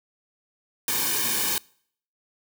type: noise with comb filter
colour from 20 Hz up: white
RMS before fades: -25 dBFS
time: 0.88-1.58 s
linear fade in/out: 2 ms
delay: 1.5 ms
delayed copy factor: -1
effects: noise-tail reverb RT60 0.6 s tail -25 dB re dry